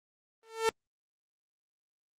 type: tone with exponential growth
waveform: sawtooth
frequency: 448.4 Hz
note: A4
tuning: 33 cents sharp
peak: -18 dBFS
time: 0.43-0.69 s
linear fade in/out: 0 ms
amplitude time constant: 55 ms
effects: low-pass 10000 Hz 12 dB/octave + Opus 24 kbps